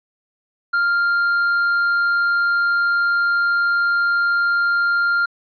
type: tone with hard clipping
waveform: triangle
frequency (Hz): 1396.9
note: F6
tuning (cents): 0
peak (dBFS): -16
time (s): 0.73-5.26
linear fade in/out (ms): 10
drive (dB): 6
effects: resampled to 11025 Hz